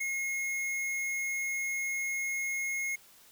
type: tone with hard clipping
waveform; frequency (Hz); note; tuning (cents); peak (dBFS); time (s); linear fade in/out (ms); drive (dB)
sine; 2160; C#7; -45; -32; 0-2.96; 10; 17
effects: white hiss -58 dBFS RMS until 3.31 s